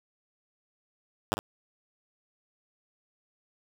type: tone with echo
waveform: 5% pulse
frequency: 105.7 Hz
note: G#2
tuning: 31 cents sharp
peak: -14 dBFS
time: 1.32-1.34 s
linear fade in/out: 0 ms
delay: 50 ms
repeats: 1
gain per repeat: -8 dB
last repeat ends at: 1.39 s
effects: none